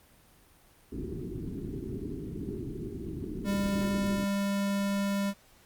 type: low-pass noise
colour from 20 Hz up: white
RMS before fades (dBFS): -37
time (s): 0.92-4.25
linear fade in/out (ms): 5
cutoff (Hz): 410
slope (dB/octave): 96
type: tone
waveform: square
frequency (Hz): 199.3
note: G3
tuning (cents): +29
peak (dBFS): -28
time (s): 3.44-5.34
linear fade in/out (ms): 50
effects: pink hiss -60 dBFS RMS until 5.65 s + Opus 32 kbps